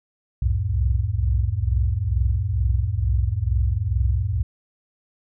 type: tone cluster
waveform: sine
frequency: 62.7 / 64.9 / 87.2 / 107.8 Hz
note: B1 / C2 / F2 / A2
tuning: +27 / -13 / -2 / -35 cents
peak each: -24 dBFS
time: 0.42-4.43 s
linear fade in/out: 5 ms
effects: none